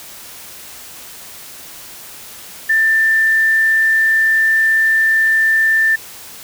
sine tone, 1781 Hz, A6, 21 cents sharp, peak -10 dBFS, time 2.69-5.96 s, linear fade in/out 10 ms, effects white hiss -35 dBFS RMS until 6.43 s

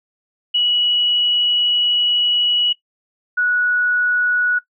sine tone pair in turn, 2928 / 1466.8 Hz, F#7 / F#6, -19 / -15 cents, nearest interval octave, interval 1196 cents, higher first, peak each -14 dBFS, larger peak neither, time 0.54-2.73 / 3.37-4.59 s, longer first, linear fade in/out 10 ms, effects noise-tail reverb RT60 0.1 s tail -17 dB re dry

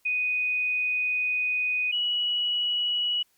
sine tone pair in turn, 2489 / 2928 Hz, D#7 / F#7, 0 / -19 cents, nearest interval minor third, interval 281 cents, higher second, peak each -23 dBFS, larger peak neither, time 0.05-1.92 / 1.92-3.23 s, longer first, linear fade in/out 10 ms, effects white hiss -67 dBFS RMS until 3.37 s + MP3 96 kbps

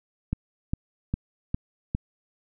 click train, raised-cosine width 5 ms, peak -13 dBFS, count 5, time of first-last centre 0.33-1.949 s, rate 2.47 Hz, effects none

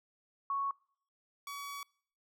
sine / sawtooth tone pair in turn, 1108.7 / 1132.7 Hz, C#6 / C#6, 0 / +37 cents, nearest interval unison, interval 37 cents, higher second, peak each -31 / -37 dBFS, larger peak first, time 0.5-0.71 / 1.47-1.83 s, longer second, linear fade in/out 2 ms, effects noise-tail reverb RT60 0.6 s tail -26 dB re dry

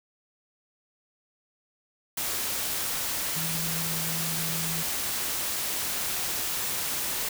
sine tone in noise, 162.8 Hz, E3, 21 cents flat, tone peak -34 dBFS, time 3.36-4.83 s, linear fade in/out 5 ms, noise white, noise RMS -30 dBFS, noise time 2.17-7.29 s, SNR -7 dB, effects none

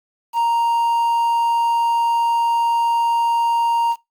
triangle tone with quantisation, 932.3 Hz, A#5, in tune, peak -13 dBFS, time 0.33-3.96 s, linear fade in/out 50 ms, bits 7, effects noise-tail reverb RT60 0.2 s tail -23 dB re dry + Opus 48 kbps

